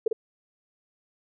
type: tone with echo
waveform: sine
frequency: 445.5 Hz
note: A4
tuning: 22 cents sharp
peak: -18 dBFS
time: 0.06-0.08 s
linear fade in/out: 5 ms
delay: 50 ms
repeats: 1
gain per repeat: -4 dB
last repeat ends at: 0.13 s
effects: none